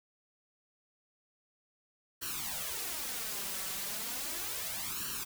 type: noise with flanger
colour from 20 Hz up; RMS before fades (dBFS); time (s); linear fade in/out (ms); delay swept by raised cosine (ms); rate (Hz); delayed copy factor
white; -38; 2.21-5.25; 20; 0.69 to 5.29; 0.35; +0.8
effects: none